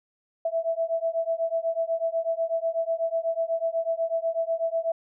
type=beating tone pair; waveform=sine; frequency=656 / 664.1 Hz; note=E5 / E5; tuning=-9 / +13 cents; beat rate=8.1 Hz; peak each=-27 dBFS; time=0.45-4.92 s; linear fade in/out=5 ms; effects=none